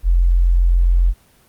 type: tone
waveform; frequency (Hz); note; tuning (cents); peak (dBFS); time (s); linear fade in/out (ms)
sine; 43.65; F1; 0; -10; 0.03-1.14; 50
effects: pink hiss -53 dBFS RMS until 1.48 s + Opus 24 kbps